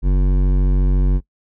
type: tone with hard clipping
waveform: sine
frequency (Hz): 47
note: F#1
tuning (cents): +28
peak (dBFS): -14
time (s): 0.02-1.21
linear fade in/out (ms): 50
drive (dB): 13
effects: noise-tail reverb RT60 0.1 s tail -21 dB re dry